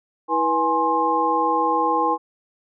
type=tone cluster; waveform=sine; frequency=325.1 / 486.1 / 832 / 1059 Hz; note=E4 / B4 / G#5 / C6; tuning=-24 / -28 / +3 / +21 cents; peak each=-26 / -25 / -21 / -21 dBFS; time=0.28-2.18 s; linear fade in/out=50 ms; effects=none